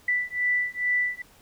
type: beating tone pair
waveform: sine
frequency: 1975.5 / 1977.8 Hz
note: B6 / B6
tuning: 0 / +2 cents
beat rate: 2.3 Hz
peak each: -26 dBFS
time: 0.08-1.22 s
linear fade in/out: 5 ms
effects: pink hiss -56 dBFS RMS until 1.41 s